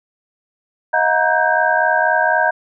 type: tone cluster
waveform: sine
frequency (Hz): 631 / 720 / 940 / 1543 / 1607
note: D#5 / F#5 / A#5 / G6 / G6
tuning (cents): +24 / -47 / +14 / -28 / +43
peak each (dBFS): -19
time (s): 0.93-2.51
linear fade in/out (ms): 10
effects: none